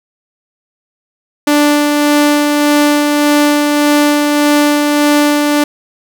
sawtooth tone with tremolo, 293.7 Hz, D4, in tune, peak -3 dBFS, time 1.47-5.64 s, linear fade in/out 5 ms, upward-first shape sine, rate 1.7 Hz, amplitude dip 30%, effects none

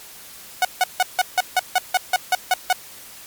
sawtooth tone bursts, 737 Hz, F#5, 7 cents flat, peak -10 dBFS, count 12, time 0.62-2.728 s, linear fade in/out 2 ms, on 29 ms, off 160 ms, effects white hiss -41 dBFS RMS until 3.26 s + MP3 96 kbps

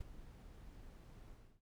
brown noise with ADSR envelope, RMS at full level -45 dBFS, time 0-1.61 s, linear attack 9 ms, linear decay 16 ms, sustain -10 dB, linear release 310 ms, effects none

